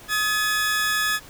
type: tone pair together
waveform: sawtooth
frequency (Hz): 1256.1 / 1705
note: D#6 / G#6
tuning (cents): +16 / +45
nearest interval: perfect fourth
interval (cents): 529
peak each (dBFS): -23 / -18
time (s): 0.08-1.2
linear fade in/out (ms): 50
effects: pink hiss -45 dBFS RMS until 1.29 s